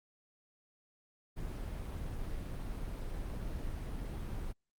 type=noise; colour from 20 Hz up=brown; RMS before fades=-39 dBFS; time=1.36-4.53 s; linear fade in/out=20 ms; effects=Opus 32 kbps